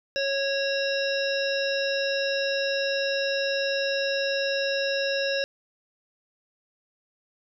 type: harmonic tone with a mistuned harmonic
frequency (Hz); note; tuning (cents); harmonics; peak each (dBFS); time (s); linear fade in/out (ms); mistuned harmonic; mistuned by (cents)
550; C#5; -14; 1 / 3 / 5 / 7 / 9 / 10; -26 / -31 / -33 / -34 / -36 / -36; 0.16-5.44; 0; 9; +58
effects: none